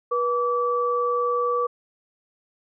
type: tone pair together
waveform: sine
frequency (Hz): 485.6 / 1155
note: B4 / D6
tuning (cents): -29 / -29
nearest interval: octave + minor third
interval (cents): 1500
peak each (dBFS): -23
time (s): 0.11-1.67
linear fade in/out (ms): 10
effects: none